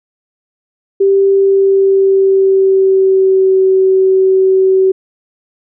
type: tone with pitch glide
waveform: sine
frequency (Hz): 392 to 379.7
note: G4 to F#4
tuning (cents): 0 to +45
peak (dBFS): -6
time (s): 1-4.92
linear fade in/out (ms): 10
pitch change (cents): -55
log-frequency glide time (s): 1.3-3.6
effects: none